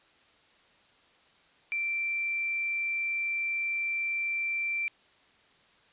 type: tone with quantisation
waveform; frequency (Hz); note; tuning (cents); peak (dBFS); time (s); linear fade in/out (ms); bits
sine; 2349; D7; 0; -28; 1.72-4.88; 0; 9
effects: white hiss -62 dBFS RMS until 5.92 s + resampled to 8000 Hz